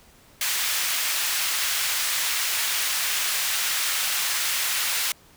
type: high-pass noise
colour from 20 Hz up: pink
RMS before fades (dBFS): -25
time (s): 0.41-5.12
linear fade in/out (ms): 2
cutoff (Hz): 1800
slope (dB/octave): 12
effects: pink hiss -54 dBFS RMS until 5.36 s